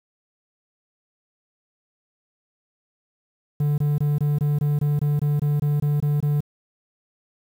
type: tone bursts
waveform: triangle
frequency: 146.83 Hz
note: D3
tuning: in tune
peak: -16 dBFS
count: 14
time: 3.6-6.406 s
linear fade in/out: 5 ms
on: 180 ms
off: 22 ms
effects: 8-bit